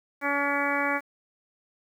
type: harmonic tone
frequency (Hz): 283.9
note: C#4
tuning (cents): +41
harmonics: 1 / 2 / 3 / 4 / 5 / 6 / 7 / 8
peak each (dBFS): -32 / -32 / -32 / -32 / -32 / -32 / -32 / -32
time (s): 0.21-1.01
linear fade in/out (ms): 50
effects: 9-bit